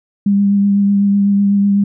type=tone with vibrato; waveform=sine; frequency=200.5 Hz; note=G3; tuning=39 cents sharp; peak=-9 dBFS; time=0.26-1.84 s; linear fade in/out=5 ms; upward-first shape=triangle; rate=8 Hz; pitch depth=19 cents each way; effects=none